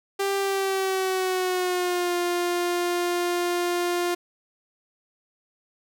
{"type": "tone with pitch glide", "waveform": "sawtooth", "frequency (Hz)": [394.3, 351.3], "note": ["G4", "F4"], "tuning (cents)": [10, 10], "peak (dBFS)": -19, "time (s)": [0.19, 4.15], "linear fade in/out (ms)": 10, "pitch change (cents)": -200, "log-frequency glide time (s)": [0.39, 2.15], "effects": []}